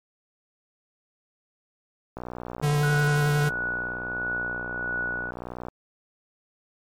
click train, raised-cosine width 1 ms, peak -21 dBFS, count 214, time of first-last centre 2.17-5.685 s, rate 60.6 Hz
square tone with vibrato, 146.83 Hz, D3, in tune, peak -21 dBFS, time 2.62-3.5 s, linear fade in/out 20 ms, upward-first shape sine, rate 11 Hz, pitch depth 17 cents each way
sine tone with tremolo, 1471 Hz, F#6, 11 cents flat, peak -25 dBFS, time 2.83-5.31 s, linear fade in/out 2 ms, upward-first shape triangle, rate 1.5 Hz, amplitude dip 55%
effects MP3 64 kbps

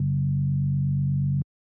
sine tone with frequency modulation, 139.3 Hz, C#3, 9 cents sharp, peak -20 dBFS, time 0-1.42 s, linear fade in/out 2 ms, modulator 48.3 Hz, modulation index 0.72, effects high-pass 80 Hz 12 dB/octave

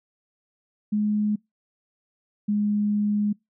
sine tone pair in turn, 210 / 207.7 Hz, G#3 / G#3, +19 / 0 cents, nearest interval unison, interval 19 cents, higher first, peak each -20 dBFS, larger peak neither, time 0.92-1.36 / 2.48-3.33 s, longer second, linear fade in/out 10 ms, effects noise-tail reverb RT60 0.2 s tail -26 dB re dry

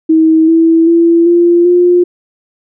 sine tone with pitch steps, 319.7 / 327.9 / 336.4 / 345 / 353.9 Hz, D#4 / E4 / E4 / F4 / F4, +47 / -9 / +35 / -21 / +23 cents, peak -4 dBFS, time 0.09-2.04 s, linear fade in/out 10 ms, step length 390 ms, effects none

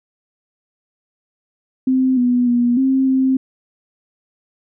sine tone with pitch steps, 259.8 / 246 / 241.2 / 265.4 / 263 Hz, C4 / B3 / B3 / C4 / C4, -12 / -7 / -41 / +25 / +9 cents, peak -12 dBFS, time 1.87-3.37 s, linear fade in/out 5 ms, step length 300 ms, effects none

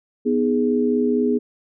sine chord, G# minor, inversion first, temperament equal, 246.9 / 311.1 / 415.3 Hz, B3 / D#4 / G#4, 0 / 0 / 0 cents, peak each -19 / -25 / -20 dBFS, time 0.25-1.39 s, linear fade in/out 20 ms, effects none

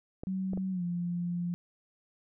clicks, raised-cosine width 2 ms, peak -25 dBFS, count 3, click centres 0.235 / 0.534 / 0.575 s
sine tone with pitch glide, 189.1 to 174.41 Hz, F#3 to F3, +38 to -2 cents, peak -30 dBFS, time 0.27-1.54 s, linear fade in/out 0 ms, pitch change -140 cents, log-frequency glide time 0.71-0.83 s
effects none

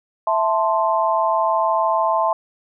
sine chord, A minor, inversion second, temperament equal, 659.3 / 880 / 1046.5 Hz, E5 / A5 / C6, 0 / 0 / 0 cents, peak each -20 dBFS, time 0.27-2.33 s, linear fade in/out 2 ms, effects none

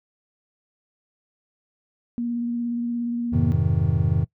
sine tone with vibrato, 237.4 Hz, A#3, 32 cents sharp, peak -23 dBFS, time 2.18-3.52 s, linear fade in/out 0 ms, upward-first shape triangle, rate 17 Hz, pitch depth 19 cents each way
triangle chord, F minor seventh, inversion none, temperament just, 87.31 / 104.77 / 130.96 / 157.15 Hz, F2 / Ab2 / C3 / Eb3, 0 / +16 / +2 / +18 cents, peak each -22 dBFS, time 3.32-4.25 s, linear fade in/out 20 ms
effects noise-tail reverb RT60 0.1 s tail -21 dB re dry

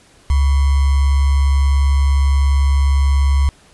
sine tone with sample-and-hold, 69.3 Hz, C#2, in tune, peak -10 dBFS, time 0.3-3.49 s, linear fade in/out 0 ms, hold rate 1050 Hz, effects pink hiss -49 dBFS RMS until 3.73 s + resampled to 24000 Hz

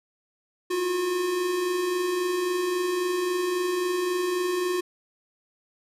square tone pair together, 337.2 / 360.9 Hz, E4 / F#4, +39 / -43 cents, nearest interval minor second, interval 118 cents, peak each -36 / -25 dBFS, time 0.7-4.81 s, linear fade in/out 10 ms, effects resampled to 32000 Hz

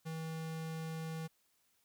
square tone, 161 Hz, E3, 41 cents flat, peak -40 dBFS, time 0.05-1.28 s, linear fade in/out 20 ms, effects white hiss -75 dBFS RMS until 1.84 s

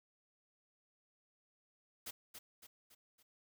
white noise with echo, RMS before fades -45 dBFS, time 2.06-2.11 s, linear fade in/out 10 ms, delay 280 ms, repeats 4, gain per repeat -6 dB, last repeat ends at 3.23 s, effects none

